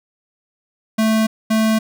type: tone pair in turn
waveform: square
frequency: 220 / 220 Hz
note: A3 / A3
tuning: 0 / 0 cents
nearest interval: unison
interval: 0 cents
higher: neither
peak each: -14 dBFS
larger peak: neither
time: 0.98-1.27 / 1.5-1.79 s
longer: neither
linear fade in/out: 10 ms
effects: none